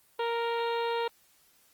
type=harmonic tone; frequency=466.2 Hz; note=A#4; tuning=in tune; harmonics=1 / 2 / 3 / 4 / 5 / 6 / 7 / 8 / 9; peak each=-30 / -32 / -41 / -44 / -45 / -44 / -47 / -45 / -49 dBFS; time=0.19-1.08 s; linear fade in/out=5 ms; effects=white hiss -64 dBFS RMS until 1.73 s + Opus 24 kbps